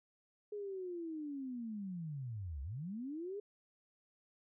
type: linear two-way sweep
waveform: sine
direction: down then up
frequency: 421.1 to 63.6 to 421.1 Hz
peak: -40 dBFS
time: 0.52-3.4 s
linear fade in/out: 5 ms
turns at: 2.62 s
effects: none